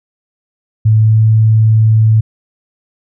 sine tone with pitch glide, 109.2 to 110.09 Hz, A2 to A2, -13 to +1 cents, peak -5 dBFS, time 0.85-2.21 s, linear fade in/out 10 ms, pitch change +14 cents, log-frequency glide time 0.97-1.21 s, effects none

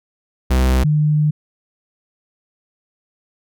45% pulse / sine tone pair in turn, 64.2 / 151.03 Hz, C2 / D3, -32 / +49 cents, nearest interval octave + minor third, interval 1481 cents, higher second, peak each -12 dBFS, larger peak neither, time 0.5-0.84 / 0.84-1.31 s, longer second, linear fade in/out 10 ms, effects none

